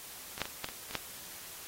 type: clicks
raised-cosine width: 0.2 ms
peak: -23 / -13 / -22 / -17 / -23 / -23 / -14 dBFS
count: 7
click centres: 0.379 / 0.417 / 0.455 / 0.644 / 0.688 / 0.91 / 0.953 s
effects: white hiss -47 dBFS RMS until 1.67 s + AAC 48 kbps